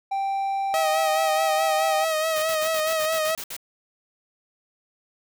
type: tone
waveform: triangle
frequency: 784 Hz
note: G5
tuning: in tune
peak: -21 dBFS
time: 0.11-2.05 s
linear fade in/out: 10 ms
type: tone with vibrato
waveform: sawtooth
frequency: 633 Hz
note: D#5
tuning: 30 cents sharp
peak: -18 dBFS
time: 0.74-3.35 s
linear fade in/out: 0 ms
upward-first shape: sine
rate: 4.7 Hz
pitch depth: 41 cents each way
type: noise bursts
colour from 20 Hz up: white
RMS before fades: -34 dBFS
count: 10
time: 2.36-3.566 s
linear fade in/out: 2 ms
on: 63 ms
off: 64 ms
effects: none